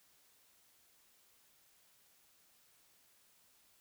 silence, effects white hiss -69 dBFS RMS until 3.8 s

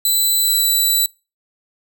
5% pulse tone with pitch glide, 3998 to 3968 Hz, B7 to B7, +20 to +7 cents, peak -7 dBFS, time 0.05-1.06 s, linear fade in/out 2 ms, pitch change -13 cents, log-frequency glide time 0.41-0.68 s, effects noise-tail reverb RT60 0.3 s tail -24 dB re dry

